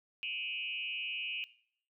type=tone with frequency modulation; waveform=sine; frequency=2690 Hz; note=E7; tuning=34 cents sharp; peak=-35 dBFS; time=0.23-1.44 s; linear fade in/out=0 ms; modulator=120 Hz; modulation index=2.3; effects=noise-tail reverb RT60 0.6 s tail -20 dB re dry